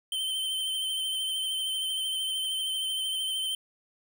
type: tone with vibrato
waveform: square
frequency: 3097 Hz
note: G7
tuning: 22 cents flat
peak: -29 dBFS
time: 0.12-3.55 s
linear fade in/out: 2 ms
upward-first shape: sine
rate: 13 Hz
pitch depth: 24 cents each way
effects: none